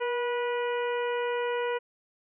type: harmonic tone with a mistuned harmonic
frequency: 487.6 Hz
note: B4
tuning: 22 cents flat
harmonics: 1 / 2 / 3 / 4 / 5 / 6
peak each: -28 / -34 / -38 / -40 / -42 / -44 dBFS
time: 0-1.79 s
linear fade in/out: 20 ms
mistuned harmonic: 1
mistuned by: -27 cents
effects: none